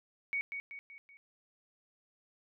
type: tone with echo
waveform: sine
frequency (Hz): 2237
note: C#7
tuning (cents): +15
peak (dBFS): -31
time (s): 0.33-0.41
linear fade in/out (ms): 0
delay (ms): 190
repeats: 4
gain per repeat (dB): -6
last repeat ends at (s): 1.17
effects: none